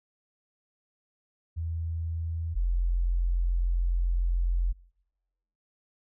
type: tone pair in turn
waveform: sine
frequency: 82.41 / 43.58 Hz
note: E2 / F1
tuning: 0 / -3 cents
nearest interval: major seventh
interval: 1103 cents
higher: first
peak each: -29 / -23 dBFS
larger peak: second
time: 1.56-2.55 / 2.55-4.73 s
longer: second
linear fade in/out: 20 ms
effects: noise-tail reverb RT60 1.0 s tail -26 dB re dry